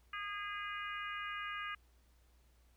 harmonic tone, 409.6 Hz, G#4, 24 cents flat, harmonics 3 / 4 / 5 / 6 / 7, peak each -43 / -45 / -47 / -49 / -50 dBFS, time 0.13-1.75 s, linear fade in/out 5 ms, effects added 60 Hz sine -65 dBFS peak until 2.76 s + pink hiss -74 dBFS RMS until 2.76 s

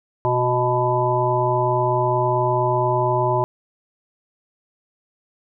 harmonic tone with a mistuned harmonic, 124.5 Hz, B2, 14 cents sharp, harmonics 1 / 3 / 5 / 7 / 8, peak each -23 / -23 / -23 / -23 / -23 dBFS, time 0.25-3.44 s, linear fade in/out 0 ms, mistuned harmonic 3, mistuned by -19 cents, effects none

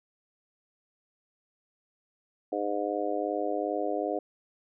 harmonic tone, 102.6 Hz, G#2, 21 cents flat, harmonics 3 / 4 / 5 / 6 / 7, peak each -34 / -34 / -34 / -34 / -34 dBFS, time 2.52-4.19 s, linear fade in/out 5 ms, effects none

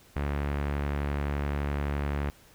sawtooth tone with low-pass filter, 71.7 Hz, D2, 41 cents flat, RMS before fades -30 dBFS, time 0.16-2.3 s, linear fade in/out 0 ms, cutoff 2100 Hz, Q 1.3, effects pink hiss -57 dBFS RMS until 2.54 s

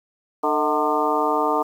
harmonic tone with a mistuned harmonic, 150 Hz, D3, 37 cents sharp, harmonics 2 / 3 / 4 / 5 / 6 / 7 / 8, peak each -27 / -25 / -27 / -26 / -24 / -27 / -25 dBFS, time 0.43-1.63 s, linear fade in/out 10 ms, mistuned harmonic 4, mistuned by +88 cents, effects 8-bit

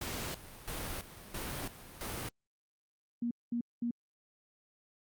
pink noise with tremolo, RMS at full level -39 dBFS, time 0.01-2.29 s, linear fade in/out 5 ms, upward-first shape square, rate 1.5 Hz, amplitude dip 75%
sine tone bursts, 237.3 Hz, A#3, 31 cents sharp, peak -31 dBFS, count 3, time 3.22-3.91 s, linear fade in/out 5 ms, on 90 ms, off 210 ms
effects Opus 48 kbps

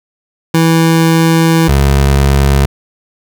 25% pulse tone pair in turn, 163.8 / 69.21 Hz, E3 / C#2, -11 / -2 cents, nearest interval octave + minor third, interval 1491 cents, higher first, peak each -3 dBFS, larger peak neither, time 0.54-1.68 / 1.68-2.66 s, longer first, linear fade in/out 5 ms, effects none

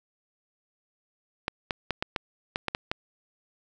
clicks, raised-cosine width 0.3 ms, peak -11 dBFS, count 9, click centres 1.481 / 1.708 / 1.907 / 2.025 / 2.162 / 2.559 / 2.683 / 2.749 / 2.915 s, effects none

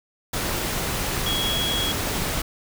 sine tone in noise, 3322 Hz, G#7, in tune, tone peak -24 dBFS, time 1.26-1.92 s, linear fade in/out 5 ms, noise pink, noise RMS -26 dBFS, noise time 0.33-2.42 s, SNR -1 dB, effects none

